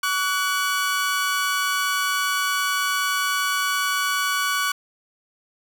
sawtooth tone pair together, 1137.4 / 1480 Hz, C#6 / F#6, +44 / 0 cents, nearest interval perfect fourth, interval 456 cents, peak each -20 dBFS, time 0.03-4.72 s, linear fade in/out 5 ms, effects none

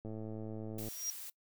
click train, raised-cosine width 2 ms, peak -31 dBFS, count 92, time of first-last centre 0.05-0.885 s, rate 109 Hz
blue noise, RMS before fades -46 dBFS, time 0.78-1.3 s, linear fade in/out 5 ms
sine tone with exponential growth, 5700 Hz, F8, 34 cents sharp, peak -32 dBFS, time 0.78-1.1 s, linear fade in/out 0 ms, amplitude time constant 69 ms
effects noise-tail reverb RT60 0.1 s tail -22 dB re dry

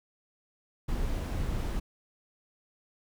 brown noise, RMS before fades -31 dBFS, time 0.88-1.8 s, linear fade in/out 10 ms, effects none

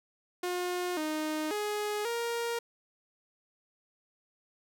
sawtooth tone with pitch steps, 358.1 / 309 / 418.1 / 468.6 Hz, F4 / D#4 / G#4 / A#4, +43 / -12 / +12 / +9 cents, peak -27 dBFS, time 0.43-2.59 s, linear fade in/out 5 ms, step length 540 ms, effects none

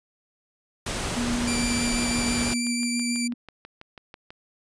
pink noise, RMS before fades -29 dBFS, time 0.86-2.54 s, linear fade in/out 5 ms
sine tone with tremolo, 240 Hz, B3, 49 cents flat, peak -24 dBFS, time 1.16-3.34 s, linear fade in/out 10 ms, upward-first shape triangle, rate 7.3 Hz, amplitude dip 30%
10% pulse tone with vibrato, 2349 Hz, D7, in tune, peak -18 dBFS, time 1.47-3.28 s, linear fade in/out 10 ms, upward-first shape sine, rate 6.1 Hz, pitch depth 13 cents each way
click train, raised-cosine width 0.3 ms, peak -26 dBFS, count 16, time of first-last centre 1.85-4.305 s, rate 6.11 Hz
effects resampled to 22050 Hz

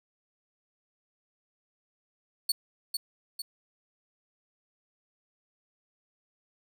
sawtooth tone with echo, 4435 Hz, C#8, in tune, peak -21 dBFS, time 2.49-2.52 s, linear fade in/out 5 ms, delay 450 ms, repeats 2, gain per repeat -5 dB, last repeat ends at 3.42 s, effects none

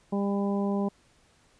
harmonic tone, 200 Hz, G3, 35 cents sharp, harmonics 1 / 2 / 3 / 4 / 5, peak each -26 / -32 / -36 / -38 / -40 dBFS, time 0.12-0.89 s, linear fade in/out 10 ms, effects pink hiss -63 dBFS RMS until 1.59 s + resampled to 22050 Hz

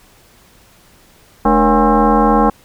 sine tone with frequency modulation, 299.5 Hz, D4, 34 cents sharp, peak -8 dBFS, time 1.45-2.5 s, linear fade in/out 5 ms, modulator 258 Hz, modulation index 3.3, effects pink hiss -48 dBFS RMS until 2.64 s

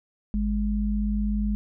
sine tone pair together, 51.64 / 207.7 Hz, G#1 / G#3, -9 / 0 cents, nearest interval 2 octaves, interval 2409 cents, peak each -25 dBFS, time 0.34-1.55 s, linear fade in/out 0 ms, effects none

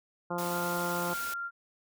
harmonic tone, 174.61 Hz, F3, in tune, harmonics 1 / 2 / 3 / 4 / 5 / 6 / 7 / 8, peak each -37 / -38 / -37 / -40 / -38 / -40 / -43 / -42 dBFS, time 0.3-1.14 s, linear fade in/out 10 ms
white noise, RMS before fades -40 dBFS, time 0.38-1.34 s, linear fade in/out 5 ms
sine tone with pitch glide, 1396.9 to 1388.9 Hz, F6 to F6, 0 to -10 cents, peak -33 dBFS, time 0.49-1.51 s, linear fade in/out 50 ms, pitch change -10 cents, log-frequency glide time 0.97-1.31 s
effects none

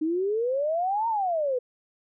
sine exponential two-way sweep, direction up then down, 304.4 to 934 to 483.5 Hz, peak -23 dBFS, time 0.01-1.59 s, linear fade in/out 10 ms, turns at 1.08 s, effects none

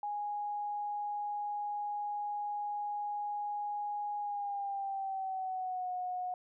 sine tone with pitch glide, 827 to 728.3 Hz, G#5 to F#5, -8 to -28 cents, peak -34 dBFS, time 0.03-6.34 s, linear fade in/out 2 ms, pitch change -220 cents, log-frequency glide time 4.2-5.91 s, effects none

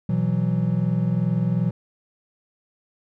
triangle chord, B suspended fourth, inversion none, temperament equal with one note detuned, 122.26 / 164.81 / 185 Hz, B2 / E3 / F#3, -17 / 0 / 0 cents, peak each -22 / -21 / -22 dBFS, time 0.09-1.71 s, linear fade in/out 5 ms, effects none

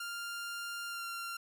sawtooth tone with pitch glide, 1396.9 to 1380.1 Hz, F6 to F6, 0 to -21 cents, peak -35 dBFS, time 0-1.37 s, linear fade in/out 5 ms, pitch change -21 cents, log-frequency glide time 0.88-1.04 s, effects none

